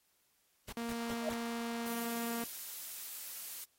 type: noise bursts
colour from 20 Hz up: pink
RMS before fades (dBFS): -45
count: 4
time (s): 0.68-1.344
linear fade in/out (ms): 5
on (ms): 46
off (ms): 160
type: tone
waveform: sawtooth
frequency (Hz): 233.1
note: A#3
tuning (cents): 0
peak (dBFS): -33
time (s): 0.77-2.44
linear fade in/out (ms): 2
type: tone with exponential growth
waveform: sine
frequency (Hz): 626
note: D#5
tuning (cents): +10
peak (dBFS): -29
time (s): 1.17-1.29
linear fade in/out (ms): 1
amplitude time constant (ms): 25
type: noise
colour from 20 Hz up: blue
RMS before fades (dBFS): -44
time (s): 1.86-3.64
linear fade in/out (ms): 0
effects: white hiss -74 dBFS RMS until 3.78 s + AAC 48 kbps